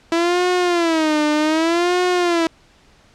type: tone with vibrato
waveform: sawtooth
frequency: 329.6 Hz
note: E4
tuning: in tune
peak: -11 dBFS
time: 0.12-2.47 s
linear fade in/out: 2 ms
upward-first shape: sine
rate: 0.65 Hz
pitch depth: 160 cents each way
effects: pink hiss -52 dBFS RMS until 3.14 s + low-pass 6000 Hz 12 dB/octave